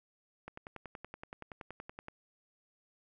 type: click train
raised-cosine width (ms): 0.5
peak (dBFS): -29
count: 18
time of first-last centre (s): 0.48-2.084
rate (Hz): 10.6
effects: none